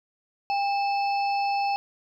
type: harmonic tone with a mistuned harmonic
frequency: 874 Hz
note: A5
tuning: 12 cents flat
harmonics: 1 / 3 / 5 / 6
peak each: -23 / -33 / -40 / -41 dBFS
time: 0.5-1.76 s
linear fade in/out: 0 ms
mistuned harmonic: 1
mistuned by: -150 cents
effects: 10-bit